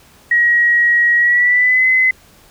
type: tone with pitch glide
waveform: sine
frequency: 1900 to 2036 Hz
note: A#6 to C7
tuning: +33 to -48 cents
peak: -9 dBFS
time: 0.31-2.11 s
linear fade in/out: 5 ms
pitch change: +119 cents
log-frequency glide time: 1.17-1.86 s
effects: pink hiss -47 dBFS RMS until 2.5 s